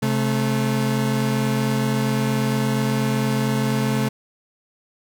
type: tone pair together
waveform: 35% pulse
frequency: 132.8 / 217.2 Hz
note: C3 / A3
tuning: +26 / -22 cents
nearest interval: major sixth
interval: 852 cents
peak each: -20 dBFS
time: 0.02-4.09 s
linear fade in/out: 10 ms
effects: none